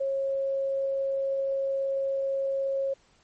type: tone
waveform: sine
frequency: 544 Hz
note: C#5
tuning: 33 cents flat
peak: -25 dBFS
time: 0-2.94 s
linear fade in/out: 10 ms
effects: pink hiss -63 dBFS RMS until 3.23 s + MP3 32 kbps